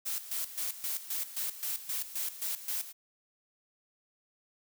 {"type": "noise with tremolo", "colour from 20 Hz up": "blue", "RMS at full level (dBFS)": -34, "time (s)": [0.05, 2.93], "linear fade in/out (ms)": 20, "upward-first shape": "square", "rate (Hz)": 3.8, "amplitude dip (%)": 75, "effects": []}